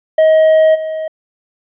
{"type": "tone with level steps", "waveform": "triangle", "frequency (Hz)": 632, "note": "D#5", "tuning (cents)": 27, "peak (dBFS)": [-4, -16], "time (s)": [0.18, 1.08], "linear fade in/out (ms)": 5, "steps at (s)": 0.74, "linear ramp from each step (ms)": 20, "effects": ["resampled to 8000 Hz"]}